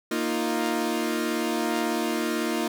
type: chord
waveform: sawtooth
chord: Bb suspended fourth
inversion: none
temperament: equal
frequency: 233.1 / 311.1 / 349.2 Hz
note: Bb3 / Eb4 / F4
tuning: 0 / 0 / 0 cents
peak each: -25 dBFS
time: 0.11-2.68 s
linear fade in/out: 5 ms
effects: none